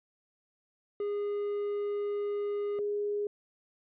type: tone pair in turn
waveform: triangle / sine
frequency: 410.1 / 412.4 Hz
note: G#4 / G#4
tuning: -22 / -12 cents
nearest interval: unison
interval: 10 cents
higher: second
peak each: -28 / -29 dBFS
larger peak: first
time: 1-2.79 / 2.79-3.27 s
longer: first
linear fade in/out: 2 ms
effects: resampled to 8000 Hz